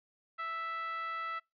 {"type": "tone with band-pass filter", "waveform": "10% pulse", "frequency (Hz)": 659.3, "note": "E5", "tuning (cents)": 0, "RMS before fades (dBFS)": -38, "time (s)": [0.38, 1.4], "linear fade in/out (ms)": 20, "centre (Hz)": 1500, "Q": 9.9, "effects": ["noise-tail reverb RT60 0.2 s tail -26 dB re dry", "resampled to 11025 Hz"]}